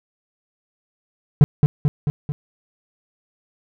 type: tone with echo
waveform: triangle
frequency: 146.83 Hz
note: D3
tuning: in tune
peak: -3 dBFS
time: 1.41-1.44 s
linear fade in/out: 0 ms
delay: 220 ms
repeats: 4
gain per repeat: -4 dB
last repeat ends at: 2.32 s
effects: none